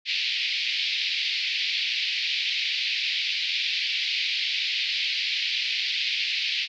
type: band-pass noise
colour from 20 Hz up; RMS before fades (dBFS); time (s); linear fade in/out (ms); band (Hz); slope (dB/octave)
pink; -27; 0.05-6.68; 50; 2200 to 4700; 48
effects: none